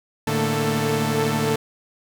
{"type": "tone cluster", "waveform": "sawtooth", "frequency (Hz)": [109.6, 148.1, 222.4, 234.4, 441.1], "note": ["A2", "D3", "A3", "A#3", "A4"], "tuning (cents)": [-6, 15, 19, 10, 4], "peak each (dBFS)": [-25, -21, -22, -26, -21], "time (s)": [0.27, 1.56], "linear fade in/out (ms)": 5, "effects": []}